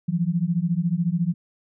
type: beating tone pair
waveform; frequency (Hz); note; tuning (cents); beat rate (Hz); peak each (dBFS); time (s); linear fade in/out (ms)
sine; 164.8 / 178.8; E3 / F3; 0 / +41; 14; -23; 0.08-1.34; 10
effects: none